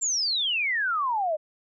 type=exponential sweep; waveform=sine; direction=down; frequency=7459 to 594 Hz; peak=-23 dBFS; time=0.01-1.37 s; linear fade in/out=20 ms; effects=none